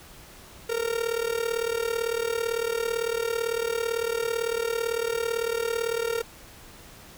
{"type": "tone with amplitude modulation", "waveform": "45% pulse", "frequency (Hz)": 462.2, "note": "A#4", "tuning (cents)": -15, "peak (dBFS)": -22, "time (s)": [0.69, 6.22], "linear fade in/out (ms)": 10, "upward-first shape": "sine", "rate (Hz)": 37.9, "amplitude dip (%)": 80, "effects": ["pink hiss -48 dBFS RMS until 7.17 s"]}